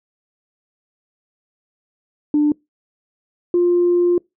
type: tone pair in turn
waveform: sine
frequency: 297 / 351.1 Hz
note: D4 / F4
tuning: +20 / +9 cents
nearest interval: minor third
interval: 289 cents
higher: second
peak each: -11 dBFS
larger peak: neither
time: 2.34-2.52 / 3.54-4.18 s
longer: second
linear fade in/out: 2 ms
effects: noise-tail reverb RT60 0.2 s tail -26 dB re dry + tanh soft clip ceiling -8 dBFS